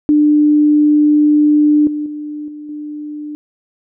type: tone with level steps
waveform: sine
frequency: 298.4 Hz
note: D4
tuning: 28 cents sharp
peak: -7 / -17 / -22 / -27 / -23 dBFS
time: 0.09-3.35 s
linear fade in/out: 0 ms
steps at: 1.87 / 2.06 / 2.48 / 2.69 s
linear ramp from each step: 2 ms
effects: none